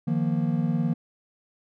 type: chord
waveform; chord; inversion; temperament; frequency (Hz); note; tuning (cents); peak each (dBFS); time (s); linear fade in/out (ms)
triangle; Eb suspended second; none; equal with one note detuned; 155.56 / 174.61 / 233.8; Eb3 / F3 / Bb3; 0 / 0 / +5; -24 / -25 / -25; 0.07-0.94; 10
effects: none